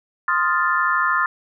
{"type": "chord", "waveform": "sine", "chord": "F dominant seventh", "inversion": "second", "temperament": "equal", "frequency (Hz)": [1046.5, 1244.5, 1396.9, 1760], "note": ["C6", "Eb6", "F6", "A6"], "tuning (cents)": [0, 0, 0, 0], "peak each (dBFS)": -22, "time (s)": [0.28, 1.26], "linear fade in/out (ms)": 2, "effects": []}